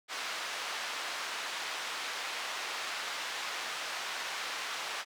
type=band-pass noise; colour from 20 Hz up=pink; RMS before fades=-38 dBFS; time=0.08-5.05 s; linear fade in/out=50 ms; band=970 to 5100 Hz; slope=12 dB/octave; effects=none